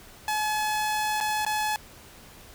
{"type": "tone with dropouts", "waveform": "sawtooth", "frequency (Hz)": 853, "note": "G#5", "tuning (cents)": 46, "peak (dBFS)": -21, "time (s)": [0.28, 1.76], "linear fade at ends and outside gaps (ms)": 1, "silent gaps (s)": [[1.203, 1.209], [1.45, 1.464]], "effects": ["pink hiss -49 dBFS RMS until 2.54 s"]}